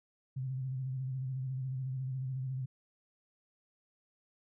sine tone with vibrato, 130.81 Hz, C3, in tune, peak -34 dBFS, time 0.36-2.66 s, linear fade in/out 10 ms, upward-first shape square, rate 14 Hz, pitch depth 39 cents each way, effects none

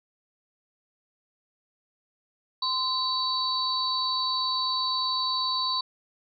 sine tone cluster, 1031 / 3919 / 4514 Hz, C6 / B7 / C#8, -26 / -14 / +31 cents, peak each -29 dBFS, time 2.62-5.81 s, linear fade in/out 5 ms, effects none

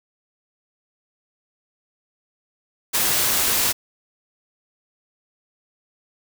white noise, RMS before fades -20 dBFS, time 2.93-3.73 s, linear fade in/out 20 ms, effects none

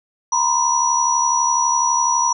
sine tone cluster, 948 / 1020 / 5850 Hz, A#5 / C6 / F#8, +29 / -44 / -21 cents, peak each -19 dBFS, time 0.32-2.33 s, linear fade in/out 5 ms, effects none

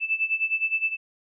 sine tone with tremolo, 2637 Hz, E7, in tune, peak -19 dBFS, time 0-0.97 s, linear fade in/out 50 ms, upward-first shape sine, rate 9.7 Hz, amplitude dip 85%, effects none

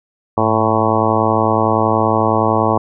harmonic tone with a mistuned harmonic, 110.7 Hz, A2, 11 cents sharp, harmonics 1 / 2 / 3 / 4 / 5 / 6 / 7 / 8 / 9 / 10, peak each -21 / -21 / -21 / -21 / -21 / -21 / -21 / -21 / -21 / -21 dBFS, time 0.37-2.78 s, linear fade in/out 5 ms, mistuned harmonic 1, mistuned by -91 cents, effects none

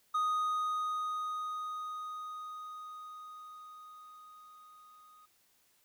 triangle tone with level ramp, 1244 Hz, D#6, 1 cent flat, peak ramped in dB -26 to -55 dBFS, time 0.14-5.26 s, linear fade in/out 10 ms, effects white hiss -70 dBFS RMS until 5.84 s

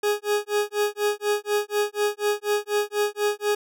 40% pulse tone with tremolo, 415.3 Hz, G#4, in tune, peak -18 dBFS, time 0.03-3.55 s, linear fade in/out 5 ms, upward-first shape sine, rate 4.1 Hz, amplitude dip 100%, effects none

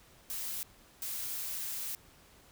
blue noise bursts at uneven times, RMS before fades -38 dBFS, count 2, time 0.3-0.63 / 1.02-1.95 s, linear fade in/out 0 ms, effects pink hiss -60 dBFS RMS until 2.51 s

